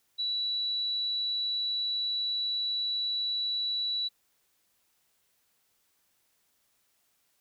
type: tone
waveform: sine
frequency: 3936 Hz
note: B7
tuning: 7 cents flat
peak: -28 dBFS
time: 0.18-4.09 s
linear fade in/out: 20 ms
effects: white hiss -72 dBFS RMS until 7.4 s